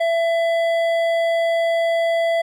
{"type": "tone with hard clipping", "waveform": "triangle", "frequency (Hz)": 668, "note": "E5", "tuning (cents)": 23, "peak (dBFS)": -18, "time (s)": [0, 2.42], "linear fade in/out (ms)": 10, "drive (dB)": 13, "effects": []}